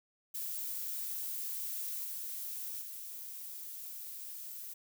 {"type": "noise with level steps", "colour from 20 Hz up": "violet", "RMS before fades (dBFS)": [-39, -41, -45], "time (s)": [0.34, 4.74], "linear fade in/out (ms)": 10, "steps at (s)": [2.04, 2.81], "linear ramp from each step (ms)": 10, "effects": []}